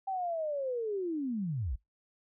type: linear sweep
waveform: sine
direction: down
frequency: 784 to 46.25 Hz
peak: -31 dBFS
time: 0.07-1.76 s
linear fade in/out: 10 ms
effects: noise-tail reverb RT60 0.2 s tail -24 dB re dry